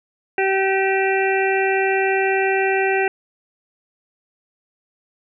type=harmonic tone with a mistuned harmonic; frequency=385.3 Hz; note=G4; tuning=30 cents flat; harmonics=1 / 2 / 4 / 5 / 6 / 7; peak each=-19 / -22 / -25 / -26 / -27 / -27 dBFS; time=0.38-3.08 s; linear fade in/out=2 ms; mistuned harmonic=6; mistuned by=+47 cents; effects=none